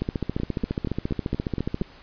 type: two click trains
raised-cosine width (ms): 3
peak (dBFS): -14 / -12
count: 7 / 27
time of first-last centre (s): 0.4-1.818 / 0.02-1.813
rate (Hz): 4.23 / 14.5
effects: pink hiss -49 dBFS RMS until 2.02 s + resampled to 11025 Hz